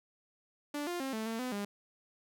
sawtooth tone with pitch steps, 292 / 350.8 / 267.6 / 219.9 / 225.8 / 252.7 / 202.8 Hz, D4 / F4 / C4 / A3 / A3 / B3 / G#3, -10 / +8 / +39 / -1 / +45 / +40 / -41 cents, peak -31 dBFS, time 0.74-1.65 s, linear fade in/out 5 ms, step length 130 ms, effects none

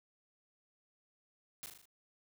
white noise with echo, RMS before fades -45 dBFS, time 1.63-1.66 s, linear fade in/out 0 ms, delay 39 ms, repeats 5, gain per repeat -4 dB, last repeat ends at 1.855 s, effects none

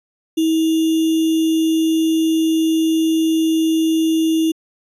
sine tone with sample-and-hold, 321.5 Hz, E4, 43 cents flat, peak -13 dBFS, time 0.37-4.52 s, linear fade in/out 10 ms, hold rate 3150 Hz, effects resampled to 32000 Hz

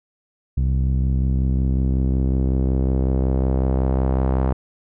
sawtooth tone with low-pass filter sweep, 65.41 Hz, C2, in tune, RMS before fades -19 dBFS, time 0.57-4.53 s, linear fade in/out 5 ms, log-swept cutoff 140 to 930 Hz, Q 1.1, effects none

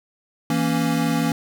square chord, A# diminished, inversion second, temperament equal, 164.81 / 233.1 / 277.2 Hz, E3 / A#3 / C#4, 0 / 0 / 0 cents, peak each -24 dBFS, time 0.5-1.32 s, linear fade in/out 2 ms, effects none

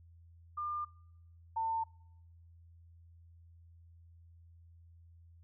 sine tone pair in turn, 1200 / 899 Hz, D6 / A5, +37 / +37 cents, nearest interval perfect fourth, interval 500 cents, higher first, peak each -35 / -31 dBFS, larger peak second, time 0.57-0.85 / 1.56-1.84 s, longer neither, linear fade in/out 10 ms, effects noise-tail reverb RT60 0.8 s tail -25 dB re dry + added 84 Hz sine -56 dBFS peak until 5.43 s

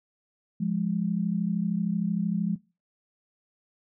sine tone pair together, 174.65 / 207.7 Hz, F3 / G#3, 0 / 0 cents, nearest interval minor third, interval 300 cents, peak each -27 dBFS, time 0.6-2.56 s, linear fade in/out 10 ms, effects noise-tail reverb RT60 0.3 s tail -20 dB re dry

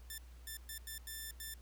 5% pulse tone bursts at uneven times, 1775 Hz, A6, 15 cents sharp, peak -33 dBFS, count 6, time 0.1-0.18 / 0.47-0.57 / 0.69-0.78 / 0.87-0.98 / 1.07-1.31 / 1.4-1.54 s, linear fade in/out 2 ms, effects added 60 Hz sine -52 dBFS peak until 1.61 s + pink hiss -66 dBFS RMS until 1.61 s

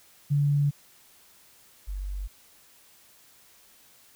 sine tone pair in turn, 143.9 / 48.02 Hz, D3 / G1, -35 / -35 cents, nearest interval octave + perfect fifth, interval 1900 cents, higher first, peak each -20 / -30 dBFS, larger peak first, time 0.3-0.71 / 1.87-2.28 s, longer neither, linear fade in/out 20 ms, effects white hiss -57 dBFS RMS until 4.15 s

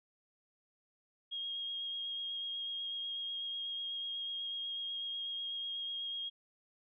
sine tone with vibrato, 3259 Hz, G#7, 33 cents flat, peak -37 dBFS, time 1.31-6.3 s, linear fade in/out 20 ms, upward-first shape sine, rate 8.1 Hz, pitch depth 12 cents each way, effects none

